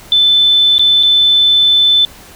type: tone with dropouts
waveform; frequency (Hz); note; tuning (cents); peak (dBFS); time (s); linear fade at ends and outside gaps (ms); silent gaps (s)
sine; 3520; A7; 0; -6; 0.12-2.05; 1; 0.782-0.794 / 1.029-1.033
effects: pink hiss -37 dBFS RMS until 2.35 s